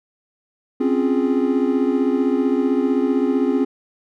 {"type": "chord", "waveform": "triangle", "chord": "Db major seventh", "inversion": "third", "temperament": "equal", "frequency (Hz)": [261.6, 277.2, 349.2, 415.3], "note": ["C4", "Db4", "F4", "Ab4"], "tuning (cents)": [0, 0, 0, 0], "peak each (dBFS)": [-17, -20, -22, -21], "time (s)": [0.8, 3.65], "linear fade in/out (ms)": 10, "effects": []}